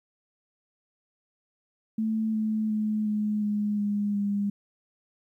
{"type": "tone with pitch steps", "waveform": "sine", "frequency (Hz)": [220, 217, 214, 211, 208.1, 205.3, 202.4], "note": ["A3", "A3", "A3", "G#3", "G#3", "G#3", "G#3"], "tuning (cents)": [0, -24, -48, 28, 4, -20, -44], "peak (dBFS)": -24, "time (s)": [1.98, 4.5], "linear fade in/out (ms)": 5, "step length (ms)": 360, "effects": ["11-bit"]}